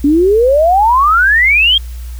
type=exponential sweep; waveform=sine; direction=up; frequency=277.2 to 3290 Hz; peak=-6 dBFS; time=0.04-1.78 s; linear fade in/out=5 ms; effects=added 60 Hz sine -22 dBFS peak until 2.19 s + white hiss -41 dBFS RMS until 2.19 s